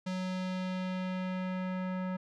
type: tone with low-pass filter sweep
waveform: square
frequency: 185 Hz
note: F#3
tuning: in tune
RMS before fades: -35 dBFS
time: 0.06-2.17 s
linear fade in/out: 10 ms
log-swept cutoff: 5400 to 1600 Hz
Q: 1.1
effects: none